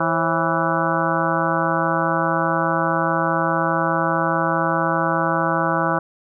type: harmonic tone with a mistuned harmonic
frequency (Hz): 164.81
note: E3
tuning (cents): 0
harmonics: 1 / 2 / 3 / 4 / 5 / 6 / 7 / 8 / 9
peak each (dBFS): -26 / -26 / -26 / -26 / -26 / -26 / -26 / -26 / -26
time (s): 0-5.99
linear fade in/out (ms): 5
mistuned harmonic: 3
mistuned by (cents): +140
effects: none